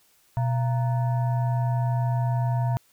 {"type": "tone with frequency modulation", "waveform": "sine", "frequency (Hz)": 123.47, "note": "B2", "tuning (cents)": 0, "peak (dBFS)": -21, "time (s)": [0.37, 2.77], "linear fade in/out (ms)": 0, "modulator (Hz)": 807, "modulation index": 0.48, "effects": ["white hiss -62 dBFS RMS until 2.92 s"]}